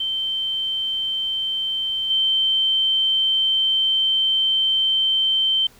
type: tone with level steps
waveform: sine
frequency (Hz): 3110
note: G7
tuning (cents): -14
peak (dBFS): -21 / -16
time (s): 0-5.67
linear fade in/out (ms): 5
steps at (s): 2.1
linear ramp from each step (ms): 5
effects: pink hiss -51 dBFS RMS until 5.79 s